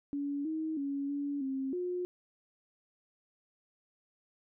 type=tone with pitch steps; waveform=sine; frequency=284.3 / 316.2 / 279.7 / 284.9 / 267.4 / 358.7 Hz; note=C#4 / D#4 / C#4 / C#4 / C4 / F4; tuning=+44 / +28 / +16 / +48 / +38 / +46 cents; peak=-32 dBFS; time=0.13-2.05 s; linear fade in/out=0 ms; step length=320 ms; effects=none